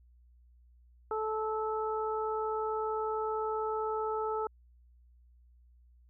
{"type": "harmonic tone", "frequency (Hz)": 435.5, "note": "A4", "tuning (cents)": -18, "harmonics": [1, 2, 3], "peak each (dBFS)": [-33, -36, -37], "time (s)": [1.11, 4.47], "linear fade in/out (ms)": 2, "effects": ["added 60 Hz sine -58 dBFS peak until 6.09 s"]}